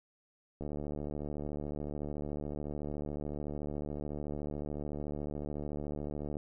click train, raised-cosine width 2 ms, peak -26 dBFS, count 426, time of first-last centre 0.61-6.369 s, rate 73.8 Hz, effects none

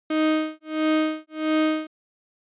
35% pulse tone with tremolo, 311.7 Hz, D#4, 3 cents sharp, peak -16 dBFS, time 0.1-1.87 s, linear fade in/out 5 ms, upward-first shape sine, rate 1.5 Hz, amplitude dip 100%, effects resampled to 8000 Hz

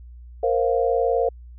sine chord, Bb suspended second, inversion none, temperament equal with one note detuned, 466.2 / 526 / 698.5 Hz, Bb4 / C5 / F5, 0 / +9 / 0 cents, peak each -21 / -22 / -24 dBFS, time 0.43-1.29 s, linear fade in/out 5 ms, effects added 60 Hz sine -39 dBFS peak until 1.58 s

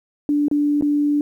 sine tone with dropouts, 292.3 Hz, D4, 8 cents flat, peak -15 dBFS, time 0.29-1.21 s, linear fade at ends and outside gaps 1 ms, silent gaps 0.483-0.513 / 0.811-0.823 s, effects 9-bit

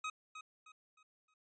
25% pulse tone with echo, 1262 Hz, D#6, 24 cents sharp, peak -34 dBFS, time 0.04-0.1 s, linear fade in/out 5 ms, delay 310 ms, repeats 4, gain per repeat -9 dB, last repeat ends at 1.34 s, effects resampled to 16000 Hz

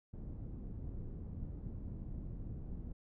pink low-pass noise, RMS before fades -44 dBFS, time 0.13-2.93 s, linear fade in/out 10 ms, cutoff 200 Hz, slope 12 dB/octave, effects none

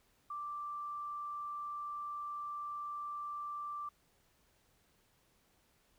sine tone, 1174.7 Hz, D6, in tune, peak -39 dBFS, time 0.3-3.89 s, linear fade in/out 5 ms, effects pink hiss -72 dBFS RMS until 5.98 s

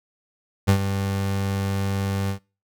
30% pulse tone with ADSR envelope, 98 Hz, G2, in tune, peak -10 dBFS, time 0.67-2.39 s, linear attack 23 ms, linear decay 83 ms, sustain -10 dB, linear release 97 ms, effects noise-tail reverb RT60 0.3 s tail -22 dB re dry

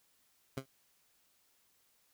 15% pulse tone with exponential decay, 133.7 Hz, C3, 38 cents sharp, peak -27 dBFS, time 0.57-0.66 s, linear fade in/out 5 ms, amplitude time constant 19 ms, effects white hiss -72 dBFS RMS until 2.13 s

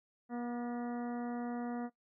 harmonic tone with a mistuned harmonic, 240.3 Hz, B3, 47 cents flat, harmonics 1 / 2 / 3 / 4 / 5 / 6 / 7 / 8, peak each -37 / -46 / -45 / -53 / -54 / -55 / -58 / -59 dBFS, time 0.29-1.9 s, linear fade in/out 50 ms, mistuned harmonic 7, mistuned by +37 cents, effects noise-tail reverb RT60 0.1 s tail -17 dB re dry

